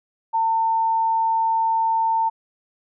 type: tone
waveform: sine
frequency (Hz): 900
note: A5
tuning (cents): +39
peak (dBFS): -17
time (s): 0.33-2.3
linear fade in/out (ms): 20
effects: none